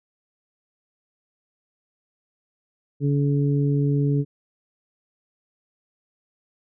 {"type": "harmonic tone", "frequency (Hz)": 142.4, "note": "C#3", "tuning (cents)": 47, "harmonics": [1, 2, 3], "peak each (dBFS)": [-19, -25, -29], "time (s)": [3, 4.25], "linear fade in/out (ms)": 50, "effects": []}